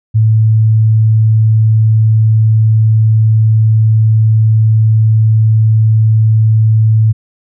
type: tone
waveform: sine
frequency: 110 Hz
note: A2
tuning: in tune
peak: -5 dBFS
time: 0.14-7.13 s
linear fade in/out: 20 ms
effects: none